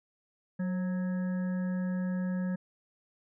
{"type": "harmonic tone with a mistuned harmonic", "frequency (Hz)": 184.6, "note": "F#3", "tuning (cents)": -4, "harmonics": [1, 3, 5, 7, 9, 10], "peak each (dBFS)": [-29, -43, -53, -56, -48, -60], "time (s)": [0.59, 2.56], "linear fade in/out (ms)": 10, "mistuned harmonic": 3, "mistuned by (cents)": -53, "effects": []}